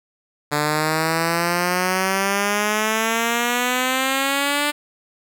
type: exponential sweep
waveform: 5% pulse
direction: up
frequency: 146.83 to 295.7 Hz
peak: -7 dBFS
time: 0.51-4.72 s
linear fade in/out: 20 ms
effects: none